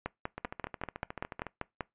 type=two click trains; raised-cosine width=0.5 ms; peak=-23 / -18 dBFS; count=16 / 10; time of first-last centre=0.38-1.467 / 0.06-1.808 s; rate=13.8 / 5.15 Hz; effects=noise-tail reverb RT60 0.2 s tail -23 dB re dry + resampled to 8000 Hz